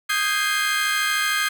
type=chord; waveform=30% pulse; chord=Ab major seventh; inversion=second; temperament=equal with one note detuned; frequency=1244.5 / 1568 / 1641.2 / 2093 Hz; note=Eb6 / G6 / Ab6 / C7; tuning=0 / 0 / -21 / 0 cents; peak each=-23 dBFS; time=0.09-1.49 s; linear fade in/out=10 ms; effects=none

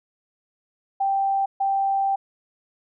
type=tone bursts at uneven times; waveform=sine; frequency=784 Hz; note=G5; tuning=in tune; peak=-19 dBFS; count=2; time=1-1.46 / 1.6-2.16 s; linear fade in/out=10 ms; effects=none

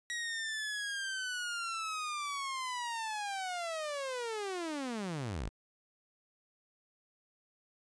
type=linear sweep; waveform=sawtooth; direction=down; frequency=1910 to 38.83 Hz; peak=-32 dBFS; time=0.1-5.49 s; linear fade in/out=0 ms; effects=resampled to 22050 Hz

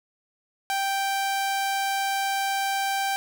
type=tone; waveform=sawtooth; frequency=784 Hz; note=G5; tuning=in tune; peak=-20 dBFS; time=0.7-3.16 s; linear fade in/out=0 ms; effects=none

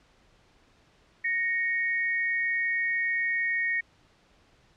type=tone pair together; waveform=sine; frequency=1864.7 / 2218 Hz; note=A#6 / C#7; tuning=0 / 0 cents; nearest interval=minor third; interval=300 cents; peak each=-26 / -30 dBFS; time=1.24-3.81 s; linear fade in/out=10 ms; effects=pink hiss -62 dBFS RMS until 4.76 s + low-pass 5000 Hz 12 dB/octave

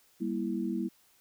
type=chord; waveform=sine; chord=E diminished; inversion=first; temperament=just; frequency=197.78 / 237.3 / 329.6 Hz; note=G3 / Bb3 / E4; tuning=+16 / +31 / 0 cents; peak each=-34 dBFS; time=0.2-0.89 s; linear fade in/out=20 ms; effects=white hiss -65 dBFS RMS until 1.2 s

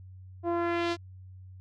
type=tone with low-pass filter sweep; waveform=sawtooth; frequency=342 Hz; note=F4; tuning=36 cents flat; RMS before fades=-29 dBFS; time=0.43-0.97 s; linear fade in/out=50 ms; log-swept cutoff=700 to 5300 Hz; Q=1.4; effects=added 93 Hz sine -45 dBFS peak until 1.6 s

